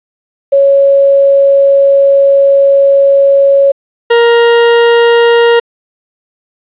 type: tone pair in turn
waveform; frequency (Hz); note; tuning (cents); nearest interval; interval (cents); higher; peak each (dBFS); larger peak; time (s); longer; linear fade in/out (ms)
sine / 40% pulse; 554.4 / 469.2; C#5 / A#4; 0 / +11; minor third; 289; first; -3; neither; 0.52-3.72 / 4.1-5.6; first; 10
effects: resampled to 8000 Hz + 7-bit